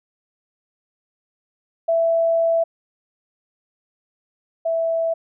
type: tone pair in turn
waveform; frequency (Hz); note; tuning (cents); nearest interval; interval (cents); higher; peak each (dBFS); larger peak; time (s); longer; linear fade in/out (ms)
sine; 663 / 658.8; E5 / E5; +10 / -1; unison; 11; first; -15 / -18; first; 1.88-2.64 / 4.65-5.14; first; 10
effects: none